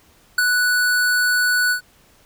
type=tone with ADSR envelope; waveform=square; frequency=1480 Hz; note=F#6; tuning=in tune; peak=-13 dBFS; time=0.38-1.81 s; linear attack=5 ms; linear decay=15 ms; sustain=-3 dB; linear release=100 ms; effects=pink hiss -54 dBFS RMS until 2.25 s